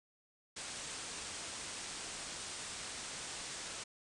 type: low-pass noise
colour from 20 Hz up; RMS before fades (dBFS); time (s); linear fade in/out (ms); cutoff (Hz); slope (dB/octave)
white; -45; 0.56-3.84; 10; 9300; 96
effects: none